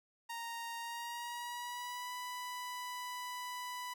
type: tone with pitch glide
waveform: sawtooth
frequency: 930 to 991 Hz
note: A#5 to B5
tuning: -4 to +6 cents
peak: -37 dBFS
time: 0.29-3.94 s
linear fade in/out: 10 ms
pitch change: +110 cents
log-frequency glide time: 0.79-2.12 s
effects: none